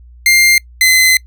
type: tone pair in turn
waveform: sawtooth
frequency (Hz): 2100 / 2046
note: C7 / C7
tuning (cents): +6 / -39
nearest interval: unison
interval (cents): 45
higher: first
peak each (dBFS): -3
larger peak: neither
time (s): 0.26-0.58 / 0.81-1.17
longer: second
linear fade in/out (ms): 2
effects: noise-tail reverb RT60 0.1 s tail -25 dB re dry + added 60 Hz sine -36 dBFS peak until 1.26 s